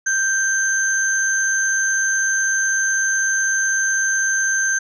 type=tone pair together; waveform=sine; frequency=1568 / 6272 Hz; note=G6 / G8; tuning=0 / 0 cents; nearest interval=2 octaves; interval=2400 cents; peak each=-17 / -20 dBFS; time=0.06-4.79 s; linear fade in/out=10 ms; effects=tanh soft clip ceiling -9 dBFS

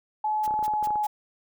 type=tone with pitch glide; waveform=sine; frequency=855 to 843.2 Hz; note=A5 to G#5; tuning=-50 to +26 cents; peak=-23 dBFS; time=0.24-1.07 s; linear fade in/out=5 ms; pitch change=-24 cents; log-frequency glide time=0.55-0.92 s
type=noise bursts; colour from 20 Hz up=white; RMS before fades=-42 dBFS; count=4; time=0.43-1.07 s; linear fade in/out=10 ms; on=40 ms; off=160 ms
type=clicks; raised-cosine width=1 ms; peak=-25 dBFS; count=11; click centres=0.478 / 0.509 / 0.54 / 0.591 / 0.627 / 0.68 / 0.737 / 0.827 / 0.873 / 0.906 / 0.957 s
effects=none

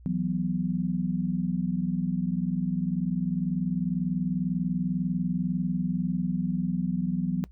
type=chord; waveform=sine; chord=E suspended second; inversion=none; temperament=equal; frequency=164.81 / 185 / 246.9 Hz; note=E3 / F#3 / B3; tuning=0 / 0 / 0 cents; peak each=-30 / -27 / -32 dBFS; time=0.06-7.44 s; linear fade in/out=0 ms; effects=noise-tail reverb RT60 0.1 s tail -21 dB re dry + added 60 Hz sine -47 dBFS peak until 7.51 s

